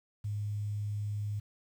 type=tone with quantisation; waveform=sine; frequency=103.83 Hz; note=G#2; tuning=in tune; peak=-32 dBFS; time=0.24-1.4 s; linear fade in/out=10 ms; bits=10; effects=none